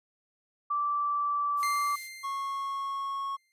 sine tone with pitch glide, 1167 to 1158.3 Hz, D6 to D6, -11 to -24 cents, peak -26 dBFS, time 0.7-1.96 s, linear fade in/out 10 ms, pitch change -13 cents, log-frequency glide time 0.82-1.7 s
violet noise, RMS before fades -45 dBFS, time 1.56-2.1 s, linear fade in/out 50 ms
sawtooth tone with exponential decay, 2094 Hz, C7, 1 cent sharp, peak -28 dBFS, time 1.63-3.52 s, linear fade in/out 0 ms, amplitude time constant 410 ms
triangle tone, 1100 Hz, C#6, 14 cents flat, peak -29 dBFS, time 2.23-3.37 s, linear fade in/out 20 ms
effects resampled to 32000 Hz

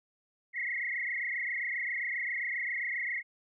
sine tone with frequency modulation, 2030 Hz, B6, 47 cents sharp, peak -31 dBFS, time 0.53-3.23 s, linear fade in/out 50 ms, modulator 27.5 Hz, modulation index 5.5, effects none

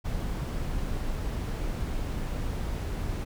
brown noise, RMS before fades -31 dBFS, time 0.04-3.25 s, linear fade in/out 20 ms, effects none

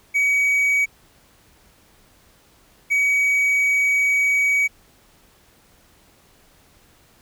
triangle tone pair in turn, 2264 / 2264 Hz, C#7 / C#7, +36 / +36 cents, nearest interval unison, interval 0 cents, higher neither, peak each -14 dBFS, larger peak neither, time 0.14-0.86 / 2.9-4.68 s, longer second, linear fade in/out 20 ms, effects pink hiss -55 dBFS RMS until 7.21 s

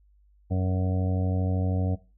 harmonic tone, 92.7 Hz, F#2, 4 cents sharp, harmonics 1 / 2 / 3 / 5 / 6 / 7 / 8, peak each -24 / -30 / -34 / -38 / -40 / -41 / -42 dBFS, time 0.5-1.96 s, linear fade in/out 20 ms, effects noise-tail reverb RT60 0.3 s tail -18 dB re dry + added 50 Hz sine -57 dBFS peak until 2.17 s

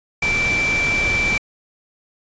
sine tone in noise, 2337 Hz, D7, 9 cents flat, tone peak -17 dBFS, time 0.22-1.38 s, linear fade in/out 5 ms, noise pink, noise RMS -25 dBFS, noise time 0.22-1.38 s, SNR +5 dB, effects resampled to 16000 Hz

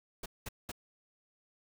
pink noise bursts, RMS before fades -41 dBFS, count 3, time 0.23-0.717 s, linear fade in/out 5 ms, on 29 ms, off 200 ms, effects none

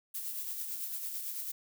violet noise with tremolo, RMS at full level -37 dBFS, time 0.14-1.52 s, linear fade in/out 10 ms, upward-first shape sine, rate 9 Hz, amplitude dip 40%, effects none

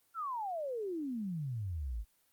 sine exponential sweep, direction down, 1399 to 49.2 Hz, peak -35 dBFS, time 0.14-2.05 s, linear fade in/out 50 ms, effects white hiss -72 dBFS RMS until 2.32 s + Opus 24 kbps

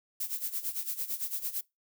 violet noise with tremolo, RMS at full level -32 dBFS, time 0.2-1.61 s, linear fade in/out 5 ms, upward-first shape sine, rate 8.9 Hz, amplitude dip 80%, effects noise-tail reverb RT60 0.2 s tail -23 dB re dry

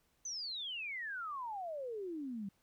sine exponential sweep, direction down, 6250 to 189.2 Hz, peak -39 dBFS, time 0.25-2.49 s, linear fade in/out 5 ms, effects pink hiss -75 dBFS RMS until 2.62 s

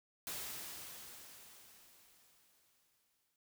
white noise with exponential decay, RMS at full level -42 dBFS, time 0.27-3.36 s, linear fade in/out 1 ms, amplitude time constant 670 ms, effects none

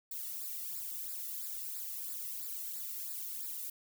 violet noise with flanger, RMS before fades -41 dBFS, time 0.11-3.7 s, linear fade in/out 5 ms, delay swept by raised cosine 0.32 to 1.3 ms, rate 3 Hz, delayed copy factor -0.85, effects none

